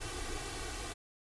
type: noise with comb filter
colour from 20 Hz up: pink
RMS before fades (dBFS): -40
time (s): 0-0.94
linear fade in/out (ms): 20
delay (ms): 2.6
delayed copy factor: +0.8
effects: resampled to 24000 Hz